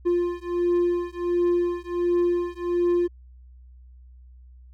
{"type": "beating tone pair", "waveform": "triangle", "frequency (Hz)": [349.2, 350.6], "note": ["F4", "F4"], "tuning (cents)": [0, 7], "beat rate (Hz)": 1.4, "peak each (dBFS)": -22, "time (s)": [0.05, 3.08], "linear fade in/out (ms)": 20, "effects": ["added 62 Hz sine -45 dBFS peak until 4.73 s"]}